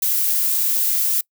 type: noise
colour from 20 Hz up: violet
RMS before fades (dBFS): -19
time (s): 0.02-1.21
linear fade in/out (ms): 5
effects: noise-tail reverb RT60 0.1 s tail -25 dB re dry